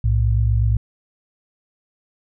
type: tone pair together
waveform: sine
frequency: 61.7 / 109.94 Hz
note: B1 / A2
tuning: -1 / -1 cents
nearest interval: minor seventh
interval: 1000 cents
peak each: -17 dBFS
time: 0.04-0.77 s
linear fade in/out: 5 ms
effects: none